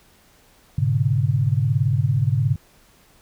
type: tone cluster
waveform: sine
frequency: 104.3 / 125.6 / 142.9 Hz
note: G#2 / B2 / D3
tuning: +8 / +30 / -47 cents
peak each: -21 dBFS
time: 0.78-2.56 s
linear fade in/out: 5 ms
effects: pink hiss -55 dBFS RMS until 3.21 s